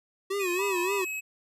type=tone with vibrato; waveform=square; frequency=376.2 Hz; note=F#4; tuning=29 cents sharp; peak=-28 dBFS; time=0.3-1.05 s; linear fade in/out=10 ms; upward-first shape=sine; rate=3.5 Hz; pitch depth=130 cents each way
type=tone with pitch glide; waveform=square; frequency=2489 to 2563 Hz; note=D#7 to E7; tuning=0 to -49 cents; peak=-32 dBFS; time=0.39-1.21 s; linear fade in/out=20 ms; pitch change=+51 cents; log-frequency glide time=0.5-0.57 s
type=tone; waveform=sine; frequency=981 Hz; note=B5; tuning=12 cents flat; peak=-33 dBFS; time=0.59-1.02 s; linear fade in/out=2 ms
effects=resampled to 32000 Hz